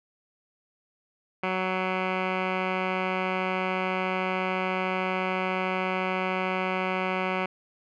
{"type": "tone with low-pass filter", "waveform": "10% pulse", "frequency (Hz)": 186.2, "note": "F#3", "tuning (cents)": 11, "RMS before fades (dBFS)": -28, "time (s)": [1.43, 7.46], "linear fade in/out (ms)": 5, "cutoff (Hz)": 2100, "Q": 5.6, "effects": []}